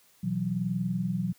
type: chord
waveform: sine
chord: B suspended fourth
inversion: none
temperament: just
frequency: 123.47 / 164.63 / 185.21 Hz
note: B2 / E3 / F#3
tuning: 0 / -2 / +2 cents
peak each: -34 / -32 / -29 dBFS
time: 0.23-1.33 s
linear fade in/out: 10 ms
effects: white hiss -62 dBFS RMS until 1.38 s